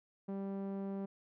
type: tone with low-pass filter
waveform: sawtooth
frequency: 196 Hz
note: G3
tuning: in tune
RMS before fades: -40 dBFS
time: 0.28-1.06 s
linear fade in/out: 10 ms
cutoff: 670 Hz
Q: 0.69
effects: none